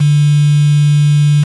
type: tone with quantisation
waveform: sine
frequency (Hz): 147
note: D3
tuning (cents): +2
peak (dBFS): -6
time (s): 0-1.44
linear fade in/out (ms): 10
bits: 4
effects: resampled to 24000 Hz